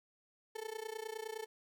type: tone with amplitude modulation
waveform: 35% pulse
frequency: 440 Hz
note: A4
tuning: in tune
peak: -36 dBFS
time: 0.55-1.46 s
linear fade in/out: 10 ms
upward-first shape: sine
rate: 29.7 Hz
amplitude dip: 90%
effects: none